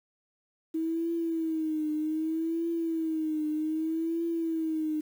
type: tone with vibrato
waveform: sine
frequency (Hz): 320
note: D#4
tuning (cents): +49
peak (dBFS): -27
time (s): 0.74-5.01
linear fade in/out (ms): 10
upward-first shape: triangle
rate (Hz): 0.64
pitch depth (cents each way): 89
effects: 9-bit